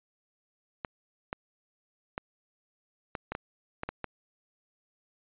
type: clicks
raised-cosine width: 0.5 ms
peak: -18 dBFS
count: 9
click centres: 0.848 / 1.329 / 2.179 / 3.152 / 3.32 / 3.351 / 3.834 / 3.89 / 4.043 s
effects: resampled to 8000 Hz